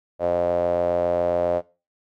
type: tone with band-pass filter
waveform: sawtooth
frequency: 87.31 Hz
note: F2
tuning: in tune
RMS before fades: -22 dBFS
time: 0.19-1.62 s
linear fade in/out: 50 ms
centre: 590 Hz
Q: 8
effects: noise-tail reverb RT60 0.3 s tail -19 dB re dry